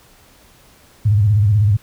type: tone with vibrato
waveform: sine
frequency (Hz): 103.83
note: G#2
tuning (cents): 0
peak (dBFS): -10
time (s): 1.05-1.77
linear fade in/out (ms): 10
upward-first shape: square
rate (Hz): 16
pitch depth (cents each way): 91
effects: pink hiss -49 dBFS RMS until 1.82 s